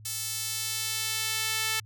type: tone with high-pass filter sweep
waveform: sawtooth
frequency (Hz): 440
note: A4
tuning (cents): 0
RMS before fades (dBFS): -31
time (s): 0.05-1.8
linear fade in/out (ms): 5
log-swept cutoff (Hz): 6100 to 2100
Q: 0.77
effects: added 107 Hz sine -46 dBFS peak until 1.85 s